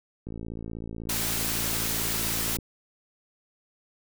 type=click train; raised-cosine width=3 ms; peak=-24 dBFS; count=131; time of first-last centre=0.27-2.587 s; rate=56.1 Hz
type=noise; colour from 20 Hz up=white; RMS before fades=-29 dBFS; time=1.09-2.57 s; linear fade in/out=5 ms
effects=none